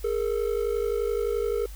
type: ring-modulated tone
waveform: triangle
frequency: 440 Hz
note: A4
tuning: in tune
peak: -19 dBFS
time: 0.04-1.66 s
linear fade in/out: 5 ms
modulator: 25.8 Hz
effects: added 50 Hz sine -37 dBFS peak until 1.75 s + white hiss -50 dBFS RMS until 1.75 s